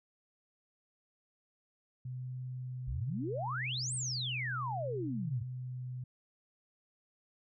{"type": "tone with vibrato", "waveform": "sine", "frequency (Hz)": 126.7, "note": "B2", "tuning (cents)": 45, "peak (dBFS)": -38, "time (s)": [2.05, 6.04], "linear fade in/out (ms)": 5, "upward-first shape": "triangle", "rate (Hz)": 0.72, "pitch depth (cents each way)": 9}
{"type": "exponential two-way sweep", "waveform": "sine", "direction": "up then down", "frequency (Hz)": [50.7, 8900, 100], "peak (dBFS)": -35, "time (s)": [2.87, 5.43], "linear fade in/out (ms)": 10, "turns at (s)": 3.94}
{"effects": []}